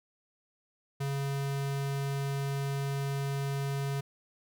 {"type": "tone", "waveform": "square", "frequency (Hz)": 138.9, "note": "C#3", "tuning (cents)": 4, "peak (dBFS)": -31, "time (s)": [1, 4.01], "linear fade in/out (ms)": 10, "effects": []}